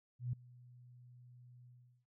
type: tone with ADSR envelope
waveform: sine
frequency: 123.1 Hz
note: B2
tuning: 5 cents flat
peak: -33 dBFS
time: 0.19-2.06 s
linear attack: 140 ms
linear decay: 5 ms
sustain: -23 dB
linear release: 400 ms
effects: none